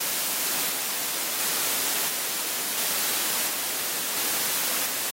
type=noise with tremolo; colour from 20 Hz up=white; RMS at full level=-26 dBFS; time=0-5.11 s; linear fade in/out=10 ms; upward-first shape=square; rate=0.72 Hz; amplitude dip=25%; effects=high-pass 200 Hz 12 dB/octave + AAC 48 kbps

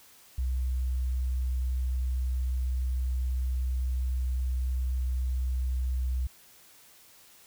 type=tone; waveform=sine; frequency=63.4 Hz; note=B1; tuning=46 cents sharp; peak=-26 dBFS; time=0.38-6.27 s; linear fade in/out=5 ms; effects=white hiss -56 dBFS RMS until 7.46 s

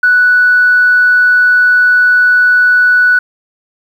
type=tone; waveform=sine; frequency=1480 Hz; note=F#6; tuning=in tune; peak=-4 dBFS; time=0.03-3.19 s; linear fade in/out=5 ms; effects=tanh soft clip ceiling 0 dBFS + 7-bit

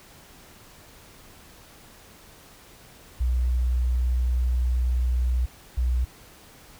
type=tone pair in turn; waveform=sine; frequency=61.74 / 61.74 Hz; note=B1 / B1; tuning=0 / 0 cents; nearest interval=unison; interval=0 cents; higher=neither; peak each=-20 dBFS; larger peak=neither; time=3.2-5.46 / 5.77-6.05 s; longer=first; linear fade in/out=10 ms; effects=pink hiss -50 dBFS RMS until 6.79 s

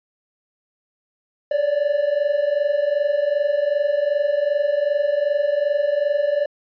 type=tone pair together; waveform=triangle; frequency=564.7 / 587.3 Hz; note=C#5 / D5; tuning=+32 / 0 cents; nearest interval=minor second; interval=68 cents; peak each=-20 / -17 dBFS; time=1.51-6.46 s; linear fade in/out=5 ms; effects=resampled to 11025 Hz

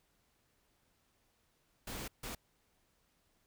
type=noise bursts at uneven times; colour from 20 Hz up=pink; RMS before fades=-43 dBFS; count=2; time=1.87-2.08 / 2.23-2.35 s; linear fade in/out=5 ms; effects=pink hiss -75 dBFS RMS until 3.46 s

